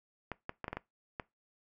clicks, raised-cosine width 0.5 ms, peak -22 dBFS, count 7, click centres 0.317 / 0.494 / 0.643 / 0.681 / 0.73 / 0.77 / 1.198 s, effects noise-tail reverb RT60 0.2 s tail -21 dB re dry

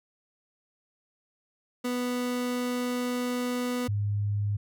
30% pulse / sine tone pair in turn, 246.9 / 102.73 Hz, B3 / G#2, 0 / -18 cents, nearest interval octave + minor third, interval 1518 cents, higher first, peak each -25 dBFS, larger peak neither, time 1.84-3.88 / 3.88-4.57 s, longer first, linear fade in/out 10 ms, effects none

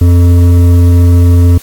triangle tone with hard clipping, 87.31 Hz, F2, in tune, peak -4 dBFS, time 0.01-1.58 s, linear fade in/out 5 ms, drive 13 dB, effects white hiss -34 dBFS RMS until 1.62 s + AAC 64 kbps

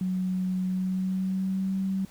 sine tone with pitch glide, 185 to 191.75 Hz, F#3 to G3, 0 to -38 cents, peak -25 dBFS, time 0.01-2.05 s, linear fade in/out 2 ms, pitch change +62 cents, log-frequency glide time 0.67-1.76 s, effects pink hiss -54 dBFS RMS until 2.1 s

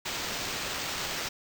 white noise with sample-and-hold, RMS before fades -34 dBFS, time 0.05-1.29 s, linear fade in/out 10 ms, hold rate 11025 Hz, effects none

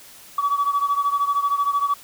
sine beating tone pair, 1136 / 1149 Hz, C#6 / D6, +42 / -38 cents, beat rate 13 Hz, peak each -19 / -22 dBFS, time 0.38-1.94 s, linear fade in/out 5 ms, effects tanh soft clip ceiling -13 dBFS + white hiss -45 dBFS RMS until 2.03 s

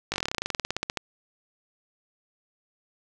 slowing click train, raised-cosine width 0.2 ms, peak -10 dBFS, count 22, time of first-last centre 0.12-0.972 s, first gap 19 ms, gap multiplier 1.07, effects none

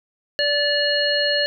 harmonic tone with a mistuned harmonic, 580 Hz, D5, 22 cents flat, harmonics 1 / 3 / 5 / 7, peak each -22 / -23 / -25 / -22 dBFS, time 0.39-1.46 s, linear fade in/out 0 ms, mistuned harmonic 7, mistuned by +91 cents, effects none

